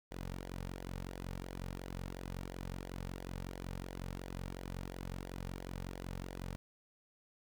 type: tone with flanger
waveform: sawtooth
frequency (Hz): 45.42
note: F#1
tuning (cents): -31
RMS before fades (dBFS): -44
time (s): 0.11-6.56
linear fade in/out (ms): 0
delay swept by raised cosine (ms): 0.75 to 3.05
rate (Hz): 2.9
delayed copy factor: -0.6
effects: 11-bit